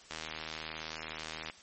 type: click train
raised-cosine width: 0.2 ms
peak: -21 dBFS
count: 111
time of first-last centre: 0.11-1.499 s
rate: 79.2 Hz
effects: white hiss -56 dBFS RMS until 1.62 s + MP3 32 kbps